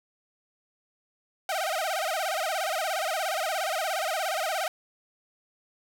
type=tone with vibrato; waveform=sawtooth; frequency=698.5 Hz; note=F5; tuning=in tune; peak=-23 dBFS; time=1.49-4.68 s; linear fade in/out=2 ms; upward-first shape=sine; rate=17 Hz; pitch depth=220 cents each way; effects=none